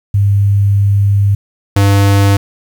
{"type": "tone pair in turn", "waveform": ["sine", "square"], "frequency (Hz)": [100.4, 99.65], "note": ["G2", "G2"], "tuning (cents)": [42, 29], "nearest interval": "unison", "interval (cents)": 13, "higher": "first", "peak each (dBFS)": -7, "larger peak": "neither", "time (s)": [[0.14, 1.35], [1.76, 2.37]], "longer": "first", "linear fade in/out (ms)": 5, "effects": ["7-bit"]}